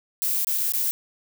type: noise with dropouts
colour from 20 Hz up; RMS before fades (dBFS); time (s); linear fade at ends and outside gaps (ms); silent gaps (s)
violet; -24; 0.22-0.91; 0; 0.447-0.47 / 0.578-0.582 / 0.721-0.737
effects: none